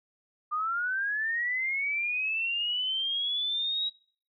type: linear sweep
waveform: sine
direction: up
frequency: 1200 to 3848 Hz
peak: -27 dBFS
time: 0.51-3.9 s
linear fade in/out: 20 ms
effects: noise-tail reverb RT60 0.5 s tail -25 dB re dry